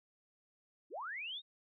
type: linear sweep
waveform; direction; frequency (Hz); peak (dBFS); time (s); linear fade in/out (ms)
sine; up; 250.7 to 3797; -40; 0.9-1.42; 50
effects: none